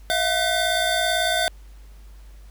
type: tone cluster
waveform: square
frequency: 651 / 709 / 1517 / 3563 Hz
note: E5 / F5 / F#6 / A7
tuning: -22 / +26 / +43 / +21 cents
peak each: -26 dBFS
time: 0.1-1.48 s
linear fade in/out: 0 ms
effects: added 50 Hz sine -41 dBFS peak until 2.5 s + pink hiss -57 dBFS RMS until 2.5 s